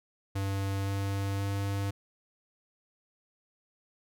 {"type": "tone with pitch steps", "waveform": "square", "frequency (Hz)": [98, 98.68, 99.37], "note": ["G2", "G2", "G2"], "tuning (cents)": [0, 12, 24], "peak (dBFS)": -30, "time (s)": [0.35, 1.91], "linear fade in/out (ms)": 10, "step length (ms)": 520, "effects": []}